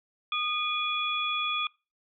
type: tone cluster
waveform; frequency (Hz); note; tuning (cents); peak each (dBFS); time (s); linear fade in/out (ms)
sine; 1227 / 2439 / 3386; D#6 / D#7 / G#7; -25 / -35 / +33; -31; 0.32-1.67; 2
effects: noise-tail reverb RT60 0.3 s tail -24 dB re dry